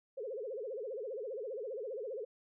sine tone with vibrato, 473.1 Hz, A#4, 26 cents sharp, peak -38 dBFS, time 0.17-2.25 s, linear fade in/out 10 ms, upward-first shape sine, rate 15 Hz, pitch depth 250 cents each way, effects none

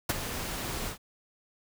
pink noise with ADSR envelope, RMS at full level -24 dBFS, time 0.09-0.98 s, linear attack 7 ms, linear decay 27 ms, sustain -11 dB, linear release 100 ms, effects none

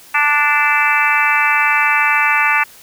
harmonic tone with a mistuned harmonic, 293.7 Hz, D4, in tune, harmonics 3 / 4 / 5 / 6 / 7 / 8 / 9, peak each -19 / -19 / -19 / -19 / -19 / -19 / -19 dBFS, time 0.14-2.64 s, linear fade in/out 10 ms, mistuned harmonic 8, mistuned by -20 cents, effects white hiss -42 dBFS RMS until 2.82 s

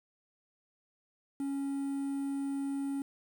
triangle tone with quantisation, 276.9 Hz, C#4, 2 cents flat, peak -30 dBFS, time 1.4-3.02 s, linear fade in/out 2 ms, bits 9, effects none

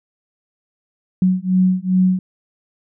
sine beating tone pair, 183.8 / 186.3 Hz, F#3 / F#3, -11 / +12 cents, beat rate 2.5 Hz, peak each -16 dBFS, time 1.22-2.19 s, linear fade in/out 2 ms, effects none

